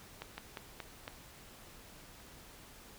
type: slowing click train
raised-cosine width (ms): 0.3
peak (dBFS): -25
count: 5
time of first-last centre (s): 0.22-1.079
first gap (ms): 160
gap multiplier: 1.2
effects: pink hiss -55 dBFS RMS until 2.98 s